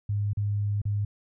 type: tone with dropouts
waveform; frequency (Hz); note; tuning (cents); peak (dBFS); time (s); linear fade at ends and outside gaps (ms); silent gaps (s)
sine; 102.7; G#2; -19; -24; 0.09-1.05; 5; 0.333-0.371 / 0.817-0.853
effects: none